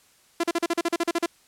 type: tone bursts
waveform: sawtooth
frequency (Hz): 339.5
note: F4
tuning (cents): -49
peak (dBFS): -17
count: 12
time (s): 0.4-1.261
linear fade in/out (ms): 5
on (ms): 36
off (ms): 39
effects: white hiss -59 dBFS RMS until 1.47 s + low-pass 11000 Hz 12 dB/octave